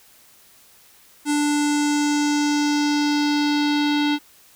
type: tone with low-pass filter sweep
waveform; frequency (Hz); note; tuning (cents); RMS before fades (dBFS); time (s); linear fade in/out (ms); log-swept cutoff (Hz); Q
square; 293.7; D4; 0; -20; 1.25-4.19; 50; 8900 to 3700; 2.7
effects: white hiss -52 dBFS RMS until 4.55 s